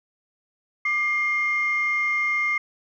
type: tone pair together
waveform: sine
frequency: 1191.8 / 2121 Hz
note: D6 / C7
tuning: +25 / +23 cents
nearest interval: minor seventh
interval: 998 cents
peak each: -28 / -20 dBFS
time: 0.85-2.58 s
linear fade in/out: 5 ms
effects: tanh soft clip ceiling -15 dBFS